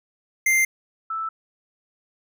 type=tone pair in turn; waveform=square / sine; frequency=2093 / 1318.5 Hz; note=C7 / E6; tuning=0 / 0 cents; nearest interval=minor sixth; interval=800 cents; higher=first; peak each=-17 / -25 dBFS; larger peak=first; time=0.46-0.65 / 1.1-1.29 s; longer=neither; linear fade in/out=5 ms; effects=none